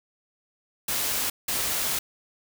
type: noise bursts at uneven times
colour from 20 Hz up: white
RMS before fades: -27 dBFS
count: 2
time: 0.88-1.3 / 1.48-1.99 s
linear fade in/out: 5 ms
effects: none